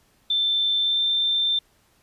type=tone with pitch glide; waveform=sine; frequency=3549 to 3572 Hz; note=A7 to A7; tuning=+14 to +25 cents; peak=-19 dBFS; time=0.3-1.59 s; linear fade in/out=5 ms; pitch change=+11 cents; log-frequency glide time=0.8-1.01 s; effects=pink hiss -62 dBFS RMS until 2.02 s + resampled to 32000 Hz